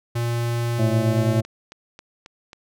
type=tone with pitch glide; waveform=square; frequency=118.2 to 120.47 Hz; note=A#2 to B2; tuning=+24 to -43 cents; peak=-22 dBFS; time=0.15-1.41 s; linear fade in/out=10 ms; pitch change=+33 cents; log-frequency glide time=0.99-1.27 s
type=harmonic tone; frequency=110 Hz; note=A2; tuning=in tune; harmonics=1 / 2 / 3 / 5 / 6; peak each=-22 / -25 / -27 / -29 / -30 dBFS; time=0.78-1.42 s; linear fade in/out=20 ms
type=click train; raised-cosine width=0.2 ms; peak=-24 dBFS; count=6; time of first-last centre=1.18-2.531 s; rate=3.7 Hz
effects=none